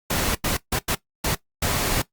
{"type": "noise bursts at uneven times", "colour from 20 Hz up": "pink", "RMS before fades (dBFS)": -23, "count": 6, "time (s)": [[0.1, 0.35], [0.44, 0.57], [0.72, 0.79], [0.88, 0.95], [1.24, 1.35], [1.62, 2.02]], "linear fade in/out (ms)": 5, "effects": ["noise-tail reverb RT60 0.1 s tail -17 dB re dry", "Opus 48 kbps"]}